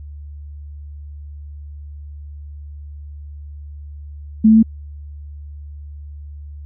sine tone with pitch steps, 218.6 / 220.4 / 223.4 Hz, A3 / A3 / A3, -11 / +3 / +27 cents, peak -6 dBFS, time 4.44-4.629 s, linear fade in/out 10 ms, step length 63 ms, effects added 73 Hz sine -31 dBFS peak until 6.65 s

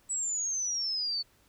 sine exponential sweep, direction down, 7930 to 4432 Hz, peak -29 dBFS, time 0.09-1.23 s, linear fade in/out 20 ms, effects pink hiss -65 dBFS RMS until 1.48 s

